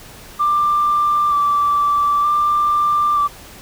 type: tone with vibrato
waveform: sine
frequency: 1174.7 Hz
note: D6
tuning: in tune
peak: -12 dBFS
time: 0.39-3.28 s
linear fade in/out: 20 ms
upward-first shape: square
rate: 0.54 Hz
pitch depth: 16 cents each way
effects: tanh soft clip ceiling -8 dBFS + pink hiss -39 dBFS RMS until 3.61 s